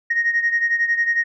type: beating tone pair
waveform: sine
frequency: 1864.7 / 1875.7 Hz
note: A#6 / A#6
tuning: 0 / +10 cents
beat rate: 11 Hz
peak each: -17 / -22 dBFS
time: 0.1-1.24 s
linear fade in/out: 10 ms
effects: tanh soft clip ceiling -10 dBFS